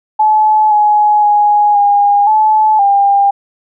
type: tone with pitch steps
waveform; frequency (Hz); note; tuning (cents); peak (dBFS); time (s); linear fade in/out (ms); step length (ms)
sine; 859 / 840 / 831 / 814 / 863 / 800; A5 / G#5 / G#5 / G#5 / A5 / G5; -42 / +19 / +1 / -35 / -34 / +35; -6; 0.19-3.31; 10; 520
effects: none